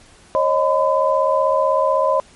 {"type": "tone cluster", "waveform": "sine", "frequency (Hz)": [544, 620, 1010], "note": ["C#5", "D#5", "B5"], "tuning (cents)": [-33, -6, 39], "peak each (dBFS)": -18, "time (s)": [0.35, 2.2], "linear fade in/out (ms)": 0, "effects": ["pink hiss -48 dBFS RMS until 2.35 s", "MP3 48 kbps"]}